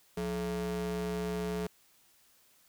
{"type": "ring-modulated tone", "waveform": "square", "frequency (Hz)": 123.8, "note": "B2", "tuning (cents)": 5, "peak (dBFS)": -30, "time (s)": [0.17, 1.67], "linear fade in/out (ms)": 5, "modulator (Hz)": 303, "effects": ["white hiss -65 dBFS RMS until 2.68 s"]}